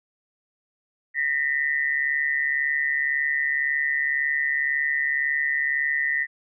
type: tone pair together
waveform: sine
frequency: 1833 / 1974.9 Hz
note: A#6 / B6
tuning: -30 / -1 cents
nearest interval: minor second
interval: 129 cents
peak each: -24 dBFS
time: 1.14-6.27 s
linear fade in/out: 50 ms
effects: none